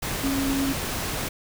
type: tone in noise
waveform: sine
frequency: 272.8 Hz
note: C#4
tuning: 28 cents flat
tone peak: -23 dBFS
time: 0.23-0.73 s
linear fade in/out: 10 ms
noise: pink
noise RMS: -29 dBFS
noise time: 0.02-1.29 s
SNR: +3 dB
effects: none